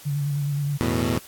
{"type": "tone with vibrato", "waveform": "sine", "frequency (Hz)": 143.5, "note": "D3", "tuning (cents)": -40, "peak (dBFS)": -22, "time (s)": [0.05, 0.78], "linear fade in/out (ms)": 20, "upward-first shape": "square", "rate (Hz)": 9.6, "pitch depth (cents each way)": 28}
{"type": "chord", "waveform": "15% pulse", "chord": "E suspended fourth", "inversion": "none", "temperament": "equal", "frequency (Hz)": [82.41, 110, 123.47], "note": ["E2", "A2", "B2"], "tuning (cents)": [0, 0, 0], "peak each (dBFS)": -20, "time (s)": [0.81, 1.18], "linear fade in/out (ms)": 0}
{"effects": ["white hiss -45 dBFS RMS until 1.27 s", "AAC 64 kbps"]}